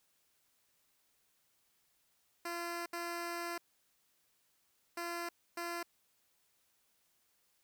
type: tone bursts at uneven times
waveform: 10% pulse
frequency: 343.1 Hz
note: F4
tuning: 31 cents flat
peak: -30 dBFS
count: 4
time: 2.45-2.86 / 2.93-3.58 / 4.97-5.29 / 5.57-5.83 s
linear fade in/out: 5 ms
effects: white hiss -75 dBFS RMS until 7.63 s